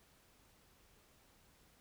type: silence
effects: pink hiss -68 dBFS RMS until 1.8 s